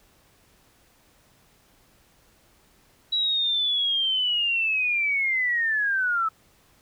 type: linear sweep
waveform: sine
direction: down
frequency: 3913 to 1292 Hz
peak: -21 dBFS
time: 3.12-6.29 s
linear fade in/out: 10 ms
effects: pink hiss -60 dBFS RMS until 6.81 s